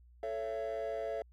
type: chord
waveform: triangle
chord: A major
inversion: none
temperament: equal with one note detuned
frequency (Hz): 440 / 554.4 / 672.7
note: A4 / C#5 / E5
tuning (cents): 0 / 0 / +35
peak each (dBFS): -37 / -37 / -35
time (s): 0.23-1.22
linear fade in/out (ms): 2
effects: tanh soft clip ceiling -29 dBFS + added 60 Hz sine -57 dBFS peak until 1.32 s